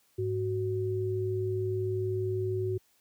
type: tone pair together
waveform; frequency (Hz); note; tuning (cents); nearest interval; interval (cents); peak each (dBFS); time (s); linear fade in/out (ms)
sine; 104.3 / 371.7; G#2 / F#4; +8 / +8; octave + minor seventh; 2200; -31 / -30; 0.18-2.78; 10
effects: white hiss -68 dBFS RMS until 3 s + high-pass 60 Hz 12 dB/octave